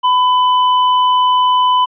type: tone with tanh clipping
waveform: triangle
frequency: 1002 Hz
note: B5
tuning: 25 cents sharp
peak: -11 dBFS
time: 0.03-1.86 s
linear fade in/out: 20 ms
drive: 17 dB
effects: resampled to 8000 Hz